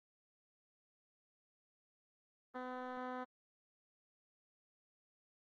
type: tone with low-pass filter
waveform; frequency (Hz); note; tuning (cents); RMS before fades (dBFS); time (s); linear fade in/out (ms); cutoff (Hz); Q
10% pulse; 252.9; B3; +41; -44; 2.54-3.25; 20; 1600; 0.79
effects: Opus 24 kbps